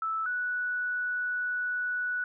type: tone pair in turn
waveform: sine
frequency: 1314 / 1476.1 Hz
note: E6 / F#6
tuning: -6 / -5 cents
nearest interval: major second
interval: 201 cents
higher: second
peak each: -28 dBFS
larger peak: neither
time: 0.02-0.26 / 0.26-2.24 s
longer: second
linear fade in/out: 2 ms
effects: none